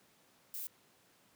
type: noise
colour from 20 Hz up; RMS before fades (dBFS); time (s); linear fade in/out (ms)
violet; -42; 0.54-0.67; 0
effects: pink hiss -67 dBFS RMS until 1.35 s + high-pass 150 Hz 12 dB/octave